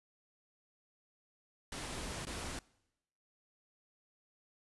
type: noise with dropouts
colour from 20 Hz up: pink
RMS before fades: -42 dBFS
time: 1.72-2.59 s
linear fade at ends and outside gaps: 2 ms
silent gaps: 2.252-2.269 s
effects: noise-tail reverb RT60 0.9 s tail -23 dB re dry + resampled to 24000 Hz